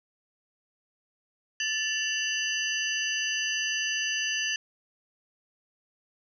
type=tone cluster; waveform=sine; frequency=1752 / 2747 / 2966 / 4772 / 6080 Hz; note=A6 / F7 / F#7 / D8 / F#8; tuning=-8 / -29 / +4 / +27 / +46 cents; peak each=-32 / -32 / -33 / -37 / -34 dBFS; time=1.6-4.56 s; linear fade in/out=2 ms; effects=none